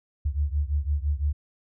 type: beating tone pair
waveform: sine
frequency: 70.7 / 76.6 Hz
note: C#2 / D#2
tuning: +35 / -27 cents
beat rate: 5.9 Hz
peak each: -25 / -27 dBFS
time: 0.25-1.33 s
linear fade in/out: 10 ms
effects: none